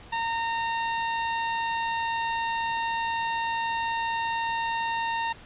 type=tone; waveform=sawtooth; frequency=918 Hz; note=A#5; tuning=27 cents flat; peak=-22 dBFS; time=0.12-5.33 s; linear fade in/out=10 ms; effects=pink hiss -48 dBFS RMS until 5.45 s + resampled to 8000 Hz